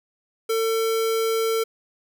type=tone; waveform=square; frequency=450 Hz; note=A4; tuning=39 cents sharp; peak=-21 dBFS; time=0.49-1.64 s; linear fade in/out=10 ms; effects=none